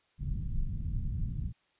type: low-pass noise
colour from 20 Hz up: pink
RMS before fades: -33 dBFS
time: 0.18-1.53 s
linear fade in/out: 50 ms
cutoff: 160 Hz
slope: 24 dB/octave
effects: white hiss -71 dBFS RMS until 1.79 s + resampled to 8000 Hz